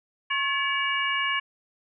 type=harmonic tone with a mistuned harmonic; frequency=570 Hz; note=C#5; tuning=48 cents sharp; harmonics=2 / 3 / 4 / 5; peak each=-29 / -29 / -29 / -29 dBFS; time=0.3-1.4 s; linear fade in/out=10 ms; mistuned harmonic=2; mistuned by=-82 cents; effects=none